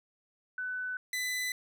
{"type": "tone pair in turn", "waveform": ["sine", "sawtooth"], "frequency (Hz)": [1500, 2002], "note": ["F#6", "B6"], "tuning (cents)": [23, 23], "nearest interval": "perfect fourth", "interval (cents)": 500, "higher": "second", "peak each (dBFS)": [-33, -28], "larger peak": "second", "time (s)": [[0.58, 0.97], [1.13, 1.52]], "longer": "neither", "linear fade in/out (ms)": 2, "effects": []}